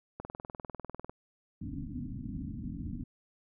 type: click train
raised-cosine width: 1 ms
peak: -25 dBFS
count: 19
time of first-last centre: 0.2-1.096 s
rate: 20.1 Hz
type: low-pass noise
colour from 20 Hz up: white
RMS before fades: -39 dBFS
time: 1.61-3.04 s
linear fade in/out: 5 ms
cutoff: 290 Hz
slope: 96 dB/octave
effects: none